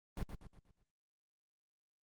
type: noise with echo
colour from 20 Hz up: brown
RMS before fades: -38 dBFS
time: 0.17-0.23 s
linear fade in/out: 2 ms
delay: 120 ms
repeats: 5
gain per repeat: -7 dB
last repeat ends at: 0.83 s
effects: Opus 32 kbps